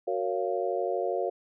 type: chord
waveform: sine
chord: Gb major seventh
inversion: none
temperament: just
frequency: 370 / 462.5 / 555 / 693.7 Hz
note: Gb4 / Bb4 / Db5 / F5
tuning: 0 / -14 / +2 / -12 cents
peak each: -32 dBFS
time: 0.07-1.3 s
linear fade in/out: 10 ms
effects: none